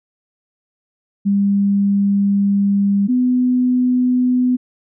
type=tone pair in turn; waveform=sine; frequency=200 / 250.5 Hz; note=G3 / B3; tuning=+35 / +25 cents; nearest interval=major third; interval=390 cents; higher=second; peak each=-12 dBFS; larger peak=neither; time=1.25-3.08 / 3.08-4.57 s; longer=first; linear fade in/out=20 ms; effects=none